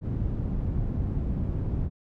white low-pass noise, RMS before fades -28 dBFS, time 0.01-1.9 s, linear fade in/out 50 ms, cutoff 120 Hz, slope 12 dB/octave, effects none

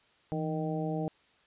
harmonic tone with a mistuned harmonic, 155.56 Hz, D#3, in tune, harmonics 1 / 2 / 3 / 4 / 5, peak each -33 / -36 / -38 / -39 / -40 dBFS, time 0.32-1.08 s, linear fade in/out 0 ms, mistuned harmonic 1, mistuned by +84 cents, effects white hiss -65 dBFS RMS until 1.46 s + resampled to 8000 Hz

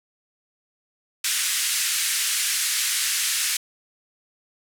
white band-pass noise, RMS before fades -24 dBFS, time 1.24-3.57 s, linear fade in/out 5 ms, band 1600 to 11000 Hz, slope 24 dB/octave, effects none

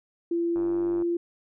sine tone with pitch glide, 340 to 343.4 Hz, F4 to F4, -46 to -29 cents, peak -23 dBFS, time 0.31-1.17 s, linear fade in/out 5 ms, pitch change +17 cents, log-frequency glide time 0.51-0.9 s
click train, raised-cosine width 1 ms, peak -28 dBFS, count 46, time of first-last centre 0.56-1.022 s, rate 97.3 Hz
effects none

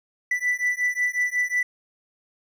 triangle beating tone pair, 1975.5 / 1981 Hz, B6 / B6, 0 / +5 cents, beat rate 5.5 Hz, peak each -23 dBFS, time 0.31-1.63 s, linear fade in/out 5 ms, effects none

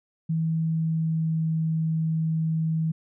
sine tone with pitch glide, 161.7 to 160.4 Hz, E3 to E3, -33 to -47 cents, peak -22 dBFS, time 0.29-2.92 s, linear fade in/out 10 ms, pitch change -14 cents, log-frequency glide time 0.59-1.53 s, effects none

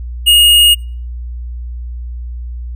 square tone, 2862 Hz, F7, 42 cents sharp, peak -5 dBFS, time 0.26-0.75 s, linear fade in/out 20 ms, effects noise-tail reverb RT60 0.4 s tail -25 dB re dry + added 60 Hz sine -21 dBFS peak until 2.75 s

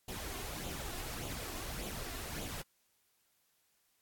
pink noise with flanger, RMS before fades -42 dBFS, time 0.08-2.62 s, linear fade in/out 5 ms, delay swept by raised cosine 0.28 to 2.88 ms, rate 1.7 Hz, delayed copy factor +0.55, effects white hiss -75 dBFS RMS until 4.01 s + AAC 64 kbps

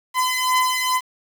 sawtooth beating tone pair, 1016 / 1018.3 Hz, B5 / C6, +49 / -47 cents, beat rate 2.3 Hz, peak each -16 / -18 dBFS, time 0.14-1.01 s, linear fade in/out 50 ms, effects 7-bit

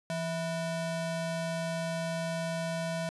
square ring-modulated tone, 410.7 Hz, G#4, 19 cents flat, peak -29 dBFS, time 0.1-3.09 s, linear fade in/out 0 ms, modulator 243 Hz, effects resampled to 24000 Hz

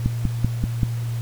click train, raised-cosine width 5 ms, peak -7 dBFS, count 5, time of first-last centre 0.06-0.832 s, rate 5.18 Hz, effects added 117 Hz sine -23 dBFS peak until 1.21 s + pink hiss -42 dBFS RMS until 1.21 s

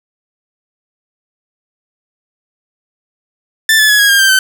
sawtooth tone with pitch steps, 1770 / 1728.6 / 1688.1 / 1648.6 / 1610 / 1572.3 / 1535.5 Hz, A6 / A6 / G#6 / G#6 / G6 / G6 / G6, +10 / -31 / +28 / -13 / +46 / +5 / -36 cents, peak -3 dBFS, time 3.69-4.39 s, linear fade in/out 2 ms, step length 100 ms, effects none

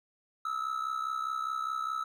triangle tone with amplitude modulation, 1300 Hz, E6, 24 cents flat, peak -26 dBFS, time 0.45-2.04 s, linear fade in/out 5 ms, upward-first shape sine, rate 64.9 Hz, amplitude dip 75%, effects none

